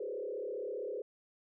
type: tone with frequency modulation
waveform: sine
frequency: 458.4 Hz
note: A#4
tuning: 29 cents flat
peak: -36 dBFS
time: 0-1.02 s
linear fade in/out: 5 ms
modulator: 35.3 Hz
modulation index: 2.1
effects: none